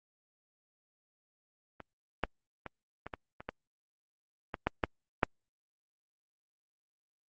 clicks, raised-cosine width 0.5 ms, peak -29 / -12 / -25 / -25 / -22 / -29 / -21 / -21 / -12 / -11 / -9 dBFS, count 11, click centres 1.803 / 2.237 / 2.663 / 3.066 / 3.138 / 3.405 / 3.49 / 4.542 / 4.67 / 4.838 / 5.232 s, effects Opus 24 kbps

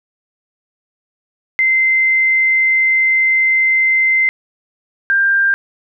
sine tone pair in turn, 2075 / 1590.8 Hz, C7 / G6, -15 / +25 cents, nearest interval perfect fourth, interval 460 cents, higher first, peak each -10 dBFS, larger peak neither, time 1.59-4.29 / 5.1-5.54 s, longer first, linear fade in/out 0 ms, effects none

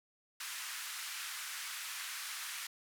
pink band-pass noise, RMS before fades -43 dBFS, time 0.4-2.67 s, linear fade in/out 5 ms, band 1300 to 14000 Hz, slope 24 dB/octave, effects none

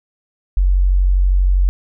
sine tone, 46.25 Hz, F#1, in tune, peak -10 dBFS, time 0.57-1.69 s, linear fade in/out 0 ms, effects none

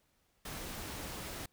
pink noise, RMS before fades -43 dBFS, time 0.45-1.46 s, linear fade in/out 5 ms, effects pink hiss -74 dBFS RMS until 1.52 s

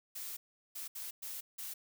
blue noise bursts at uneven times, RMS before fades -43 dBFS, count 5, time 0.15-0.37 / 0.75-0.88 / 0.95-1.11 / 1.22-1.41 / 1.58-1.74 s, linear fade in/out 10 ms, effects none

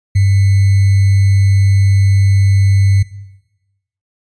sine tone with sample-and-hold, 98.1 Hz, G2, 2 cents sharp, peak -7 dBFS, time 0.15-3.03 s, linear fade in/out 10 ms, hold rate 2100 Hz, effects noise-tail reverb RT60 1.0 s tail -17 dB re dry + resampled to 22050 Hz

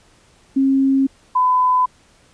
sine tone pair in turn, 270 / 1006.5 Hz, C#4 / B5, -45 / +33 cents, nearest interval octave + major seventh, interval 2278 cents, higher second, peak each -12 dBFS, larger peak neither, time 0.56-1.07 / 1.35-1.86 s, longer neither, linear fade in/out 10 ms, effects pink hiss -53 dBFS RMS until 2.33 s + resampled to 22050 Hz

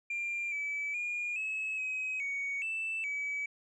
sine tone with pitch steps, 2385 / 2300 / 2427 / 2581 / 2535 / 2237 / 2650 / 2284 Hz, D7 / D7 / D#7 / E7 / D#7 / C#7 / E7 / D7, +26 / -37 / -44 / -37 / +32 / +15 / +9 / -49 cents, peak -31 dBFS, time 0.1-3.46 s, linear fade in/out 5 ms, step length 420 ms, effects tanh soft clip ceiling -30 dBFS

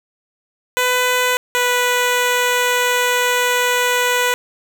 10% pulse tone pair in turn, 499.4 / 492.8 Hz, B4 / B4, +19 / -4 cents, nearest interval unison, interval 23 cents, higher first, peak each -6 dBFS, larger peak neither, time 0.77-1.37 / 1.55-4.34 s, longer second, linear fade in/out 0 ms, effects none

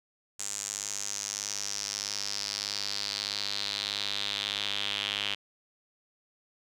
sawtooth tone with band-pass filter sweep, 101.6 Hz, G#2, 38 cents flat, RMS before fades -34 dBFS, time 0.39-5.35 s, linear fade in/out 10 ms, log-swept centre 7300 to 3100 Hz, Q 4.4, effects none

